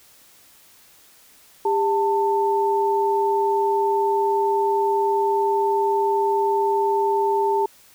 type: tone pair together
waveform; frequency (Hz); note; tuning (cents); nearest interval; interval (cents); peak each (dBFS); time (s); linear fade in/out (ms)
sine; 400 / 890; G4 / A5; +35 / +20; octave + major second; 1385; -20; 1.65-7.66; 5
effects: white hiss -52 dBFS RMS until 7.94 s